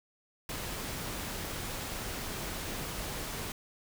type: noise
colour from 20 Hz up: pink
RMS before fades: -38 dBFS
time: 0.49-3.52 s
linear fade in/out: 2 ms
effects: none